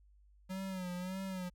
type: tone with vibrato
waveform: square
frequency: 185.1 Hz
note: F#3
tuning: 1 cent sharp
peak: -39 dBFS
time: 0.49-1.5 s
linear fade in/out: 20 ms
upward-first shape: sine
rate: 1.7 Hz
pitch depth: 68 cents each way
effects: added 50 Hz sine -61 dBFS peak until 1.54 s